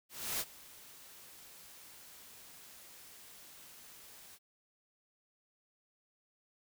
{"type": "noise with ADSR envelope", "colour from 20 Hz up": "white", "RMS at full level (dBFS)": -35, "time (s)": [0.09, 4.39], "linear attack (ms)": 310, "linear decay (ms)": 44, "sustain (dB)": -20, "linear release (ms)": 48, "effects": []}